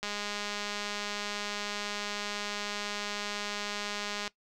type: click train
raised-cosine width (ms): 0.2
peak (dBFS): -18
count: 876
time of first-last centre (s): 0.03-4.278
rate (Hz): 206
effects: noise-tail reverb RT60 0.1 s tail -19 dB re dry